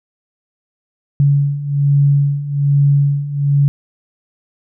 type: beating tone pair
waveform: sine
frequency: 141.1 / 142.3 Hz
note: C#3 / C#3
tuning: +31 / +46 cents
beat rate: 1.2 Hz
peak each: -16 / -12 dBFS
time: 1.2-3.68 s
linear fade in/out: 0 ms
effects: none